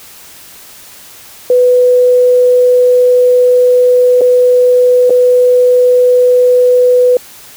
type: tone with dropouts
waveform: sine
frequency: 496.9 Hz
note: B4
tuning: 11 cents sharp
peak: -4 dBFS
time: 1.5-7.17 s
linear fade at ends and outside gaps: 2 ms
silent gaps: 4.21-4.215 / 5.097-5.104 s
effects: white hiss -35 dBFS RMS until 7.56 s